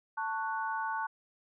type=chord; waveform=sine; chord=F# minor; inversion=first; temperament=just; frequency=888 / 1110 / 1480 Hz; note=A5 / C#6 / F#6; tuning=+16 / +2 / 0 cents; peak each=-34 / -38 / -37 dBFS; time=0.17-1.07 s; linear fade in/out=10 ms; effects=none